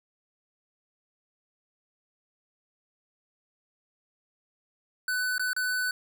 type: tone with dropouts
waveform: square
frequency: 1499 Hz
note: F#6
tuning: 22 cents sharp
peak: -27 dBFS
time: 5.08-5.91 s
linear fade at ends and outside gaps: 2 ms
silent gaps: 5.381-5.395 / 5.532-5.564 s
effects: none